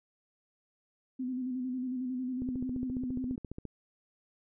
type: tone with vibrato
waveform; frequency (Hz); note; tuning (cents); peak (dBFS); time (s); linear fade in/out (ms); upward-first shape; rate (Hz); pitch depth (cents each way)
sine; 254.2; C4; -50; -32; 1.19-3.36; 10; square; 11; 37
type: click train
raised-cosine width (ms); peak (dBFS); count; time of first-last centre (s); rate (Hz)
3; -27; 19; 2.42-3.653; 14.6
effects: none